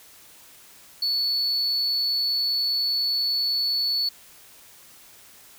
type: tone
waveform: sine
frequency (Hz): 4435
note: C#8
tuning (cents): 0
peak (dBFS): -19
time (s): 1.02-4.09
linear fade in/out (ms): 5
effects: tanh soft clip ceiling -20 dBFS + white hiss -50 dBFS RMS until 5.58 s